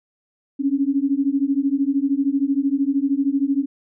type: beating tone pair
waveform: sine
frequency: 270.7 / 283.7 Hz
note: C#4 / C#4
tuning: -41 / +40 cents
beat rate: 13 Hz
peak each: -20 dBFS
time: 0.59-3.66 s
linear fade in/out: 20 ms
effects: none